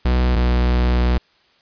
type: tone pair in turn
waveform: 45% pulse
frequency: 61.9 / 61.08 Hz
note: B1 / B1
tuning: +5 / -18 cents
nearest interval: unison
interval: 23 cents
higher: first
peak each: -14 dBFS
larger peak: neither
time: 0.05-0.36 / 0.36-1.18 s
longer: second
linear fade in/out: 5 ms
effects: white hiss -57 dBFS RMS until 1.61 s + resampled to 11025 Hz